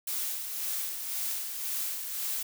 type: noise with tremolo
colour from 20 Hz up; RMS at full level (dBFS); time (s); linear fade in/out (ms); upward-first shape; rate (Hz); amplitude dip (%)
blue; -32; 0.07-2.43; 5; sine; 1.9; 45
effects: none